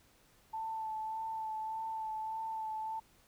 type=tone with vibrato; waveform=sine; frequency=881 Hz; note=A5; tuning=2 cents sharp; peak=-36 dBFS; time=0.53-3 s; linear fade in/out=10 ms; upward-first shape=sine; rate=1.7 Hz; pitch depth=19 cents each way; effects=pink hiss -66 dBFS RMS until 3.27 s